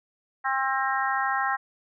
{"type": "harmonic tone", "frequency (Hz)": 266.6, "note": "C4", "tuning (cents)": 33, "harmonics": [3, 4, 5, 6, 7], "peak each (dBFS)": [-28, -29, -30, -31, -31], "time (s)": [0.44, 1.57], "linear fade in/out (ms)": 20, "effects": []}